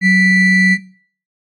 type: ring-modulated tone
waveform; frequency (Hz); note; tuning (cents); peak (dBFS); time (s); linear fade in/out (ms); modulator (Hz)
triangle; 1078; C#6; -49; -3; 0.01-0.78; 50; 891
effects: noise-tail reverb RT60 0.5 s tail -19 dB re dry + AAC 32 kbps